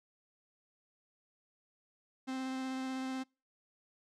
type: tone with vibrato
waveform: 45% pulse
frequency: 261.6 Hz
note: C4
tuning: in tune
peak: -36 dBFS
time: 2.27-3.24 s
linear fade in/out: 20 ms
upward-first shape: sine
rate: 16 Hz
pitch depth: 10 cents each way
effects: noise-tail reverb RT60 0.3 s tail -26 dB re dry + low-pass 7000 Hz 12 dB/octave